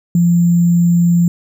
sine tone with sample-and-hold, 172.1 Hz, F3, 25 cents flat, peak -8 dBFS, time 0.15-1.28 s, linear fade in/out 2 ms, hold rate 7350 Hz, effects none

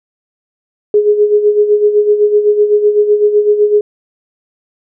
sine tone with tremolo, 417.4 Hz, G#4, 9 cents sharp, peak -4 dBFS, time 0.94-3.81 s, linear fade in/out 2 ms, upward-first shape sine, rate 7.9 Hz, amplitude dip 65%, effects none

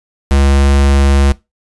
square tone, 69.3 Hz, C#2, in tune, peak -8 dBFS, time 0.31-1.32 s, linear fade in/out 0 ms, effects noise-tail reverb RT60 0.2 s tail -19 dB re dry + resampled to 24000 Hz

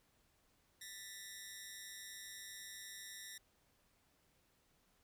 10% pulse ring-modulated tone, 1872 Hz, A#6, 7 cents sharp, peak -37 dBFS, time 0.81-3.38 s, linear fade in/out 5 ms, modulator 100 Hz, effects pink hiss -75 dBFS RMS until 5.03 s

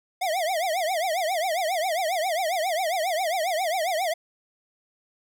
square tone with vibrato, 690 Hz, F5, 21 cents flat, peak -24 dBFS, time 0.21-4.14 s, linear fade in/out 10 ms, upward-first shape triangle, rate 7.4 Hz, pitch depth 240 cents each way, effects none

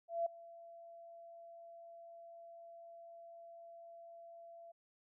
sine tone with ADSR envelope, 676 Hz, E5, 43 cents sharp, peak -31 dBFS, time 0.08-4.72 s, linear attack 180 ms, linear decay 6 ms, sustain -21 dB, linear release 10 ms, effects none

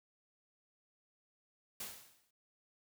white noise with exponential decay, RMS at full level -41 dBFS, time 1.8-2.31 s, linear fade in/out 5 ms, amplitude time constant 110 ms, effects none

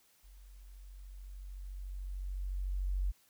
sine tone with level ramp, 46.82 Hz, F#1, 21 cents sharp, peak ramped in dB -53 to -29 dBFS, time 0.23-3.12 s, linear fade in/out 20 ms, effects white hiss -68 dBFS RMS until 3.29 s

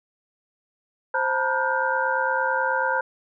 sine tone cluster, 525 / 894 / 963 / 1433 / 1561 Hz, C5 / A5 / B5 / F6 / G6, +6 / +27 / -44 / +44 / -8 cents, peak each -27 dBFS, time 1.14-3.01 s, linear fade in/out 5 ms, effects none

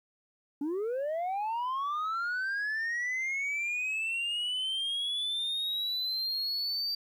sine linear sweep, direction up, 274.8 to 4663 Hz, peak -27 dBFS, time 0.61-6.95 s, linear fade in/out 5 ms, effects tanh soft clip ceiling -29 dBFS + 11-bit

